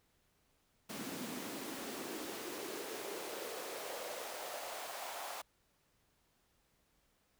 pink noise with high-pass filter sweep, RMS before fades -44 dBFS, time 0.89-5.42 s, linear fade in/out 10 ms, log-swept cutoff 220 to 780 Hz, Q 3, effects pink hiss -75 dBFS RMS until 7.39 s

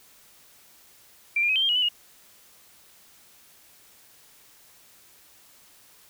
sine tone with pitch steps, 2359 / 2408 / 2538 / 3131 / 3198 / 2908 / 3001 / 2871 Hz, D7 / D7 / D#7 / G7 / G7 / F#7 / F#7 / F7, +7 / +43 / +34 / -3 / +34 / -31 / +24 / +47 cents, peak -20 dBFS, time 1.36-1.888 s, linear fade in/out 5 ms, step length 66 ms, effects white hiss -55 dBFS RMS until 6.09 s

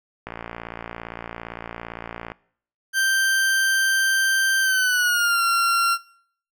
click train, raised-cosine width 0.5 ms, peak -17 dBFS, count 119, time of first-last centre 0.27-2.319 s, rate 57.6 Hz
40% pulse tone with pitch glide, 1568 to 1372.9 Hz, G6 to F6, 0 to -30 cents, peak -17 dBFS, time 2.93-5.98 s, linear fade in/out 50 ms, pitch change -230 cents, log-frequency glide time 4.61-5.42 s
effects noise-tail reverb RT60 0.6 s tail -22 dB re dry

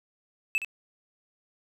triangle tone with echo, 2619 Hz, E7, 12 cents flat, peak -21 dBFS, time 0.55-0.58 s, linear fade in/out 0 ms, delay 67 ms, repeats 1, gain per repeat -9 dB, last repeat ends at 0.647 s, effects none

